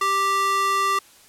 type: tone with high-pass filter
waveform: square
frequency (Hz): 392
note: G4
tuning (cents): 0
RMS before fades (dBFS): -21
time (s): 0.01-0.99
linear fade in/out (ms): 5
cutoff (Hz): 940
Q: 4.6
effects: white hiss -51 dBFS RMS until 1.28 s + low-pass 12000 Hz 12 dB/octave